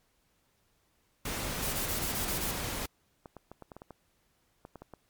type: noise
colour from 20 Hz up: pink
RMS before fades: -35 dBFS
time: 1.25-2.86 s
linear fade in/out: 5 ms
type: noise bursts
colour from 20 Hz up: blue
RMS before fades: -35 dBFS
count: 7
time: 1.62-2.516 s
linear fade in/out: 10 ms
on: 110 ms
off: 21 ms
type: clicks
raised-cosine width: 1 ms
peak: -31 dBFS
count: 12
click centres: 3.258 / 3.367 / 3.516 / 3.623 / 3.718 / 3.766 / 3.819 / 3.907 / 4.651 / 4.757 / 4.82 / 4.937 s
effects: pink hiss -72 dBFS RMS until 5.09 s + MP3 96 kbps